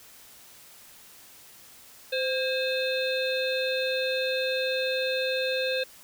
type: harmonic tone with a mistuned harmonic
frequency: 518 Hz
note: C5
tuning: 17 cents flat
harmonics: 1 / 3 / 5 / 7 / 8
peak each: -27 / -34 / -33 / -34 / -36 dBFS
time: 2.12-5.84 s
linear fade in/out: 10 ms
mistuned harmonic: 3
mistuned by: +62 cents
effects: white hiss -51 dBFS RMS until 6.03 s